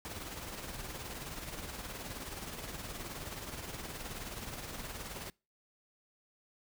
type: noise with tremolo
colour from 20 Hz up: pink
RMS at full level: -41 dBFS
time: 0.05-5.3 s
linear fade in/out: 0 ms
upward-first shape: triangle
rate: 19 Hz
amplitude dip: 55%
effects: noise-tail reverb RT60 0.3 s tail -25 dB re dry